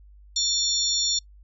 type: tone cluster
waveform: sine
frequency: 3565 / 4327 / 5590 / 7110 Hz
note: A7 / C#8 / F8 / A8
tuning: +22 / -43 / +1 / +17 cents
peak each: -27 dBFS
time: 0.36-1.19 s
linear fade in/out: 5 ms
effects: noise-tail reverb RT60 0.1 s tail -26 dB re dry + added 50 Hz sine -47 dBFS peak until 1.43 s